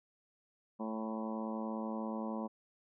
harmonic tone with a mistuned harmonic, 110.4 Hz, A2, 6 cents sharp, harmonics 2 / 3 / 4 / 5 / 6 / 7 / 8 / 9 / 10, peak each -38 / -46 / -49 / -45 / -51 / -49 / -50 / -47 / -55 dBFS, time 0.79-2.48 s, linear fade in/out 20 ms, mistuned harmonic 8, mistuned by +26 cents, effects none

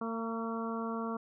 harmonic tone with a mistuned harmonic, 227 Hz, A#3, 46 cents flat, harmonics 1 / 2 / 3 / 4 / 5 / 6, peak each -36 / -40 / -44 / -45 / -41 / -45 dBFS, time 0.01-1.17 s, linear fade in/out 5 ms, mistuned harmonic 4, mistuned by +30 cents, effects none

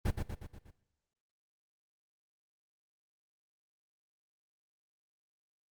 brown noise with echo, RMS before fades -28 dBFS, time 0.05-0.11 s, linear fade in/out 10 ms, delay 120 ms, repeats 5, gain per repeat -5 dB, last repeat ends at 0.71 s, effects noise-tail reverb RT60 1.0 s tail -19 dB re dry + Opus 24 kbps

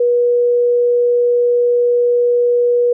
sine tone, 483.6 Hz, B4, 36 cents flat, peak -10 dBFS, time 0-2.93 s, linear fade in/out 5 ms, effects none

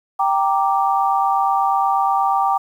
sine chord, G minor, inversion none, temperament equal, 784 / 932.3 / 1174.7 Hz, G5 / Bb5 / D6, 0 / 0 / 0 cents, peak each -17 / -21 / -20 dBFS, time 0.19-2.58 s, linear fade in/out 10 ms, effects 8-bit

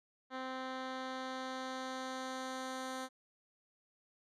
10% pulse tone with low-pass filter sweep, 260 Hz, C4, 11 cents flat, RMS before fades -42 dBFS, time 0.3-3.09 s, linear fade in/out 50 ms, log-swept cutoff 3000 to 9400 Hz, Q 0.97, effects none

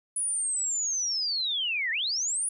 sine linear two-way sweep, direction down then up, 9956 to 1754 to 9956 Hz, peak -26 dBFS, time 0.16-2.49 s, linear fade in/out 5 ms, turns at 1.91 s, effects none

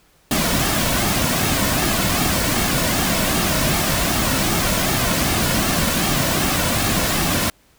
pink noise with flanger, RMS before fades -19 dBFS, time 0.31-7.5 s, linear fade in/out 2 ms, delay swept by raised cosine 2 to 2.5 ms, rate 2.6 Hz, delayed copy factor -0.5, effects pink hiss -56 dBFS RMS until 7.78 s

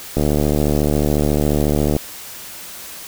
click train, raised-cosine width 2 ms, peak -4 dBFS, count 134, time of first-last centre 0.17-1.965 s, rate 74.1 Hz, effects white hiss -34 dBFS RMS until 3.07 s

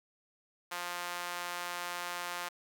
sawtooth tone with high-pass filter, 175.9 Hz, F3, 13 cents sharp, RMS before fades -39 dBFS, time 0.71-2.49 s, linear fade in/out 10 ms, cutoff 1000 Hz, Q 1.1, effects none

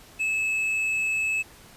triangle tone with tanh clipping, 2599 Hz, E7, 25 cents flat, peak -24 dBFS, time 0.19-1.43 s, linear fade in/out 20 ms, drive 9 dB, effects pink hiss -50 dBFS RMS until 1.76 s + resampled to 32000 Hz

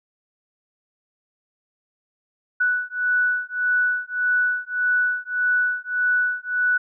sine beating tone pair, 1480 / 1481.7 Hz, F#6 / F#6, 0 / +2 cents, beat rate 1.7 Hz, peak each -22 dBFS, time 2.6-6.78 s, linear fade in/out 10 ms, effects none

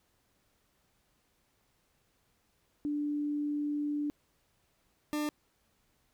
sine / 40% pulse tone pair in turn, 293.7 / 299 Hz, D4 / D4, 0 / +31 cents, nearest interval unison, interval 31 cents, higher second, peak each -30 / -30 dBFS, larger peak neither, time 2.85-4.1 / 5.13-5.29 s, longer first, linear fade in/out 0 ms, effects pink hiss -73 dBFS RMS until 6.13 s

